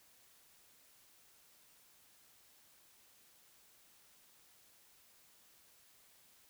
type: silence
effects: white hiss -66 dBFS RMS until 6.49 s